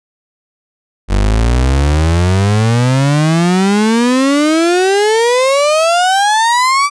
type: exponential sweep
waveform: 35% pulse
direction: up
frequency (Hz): 47 to 1173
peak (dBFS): -7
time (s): 1.08-6.9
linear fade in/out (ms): 50
effects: resampled to 22050 Hz